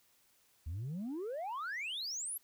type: exponential sweep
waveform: sine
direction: up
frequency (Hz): 73 to 11910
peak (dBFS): -35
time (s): 0.66-2.38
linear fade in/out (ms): 10
effects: tanh soft clip ceiling -36 dBFS + white hiss -70 dBFS RMS until 2.43 s